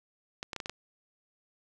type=clicks; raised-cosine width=0.2 ms; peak=-19 dBFS; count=6; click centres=0.429 / 0.532 / 0.563 / 0.602 / 0.659 / 0.696 s; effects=none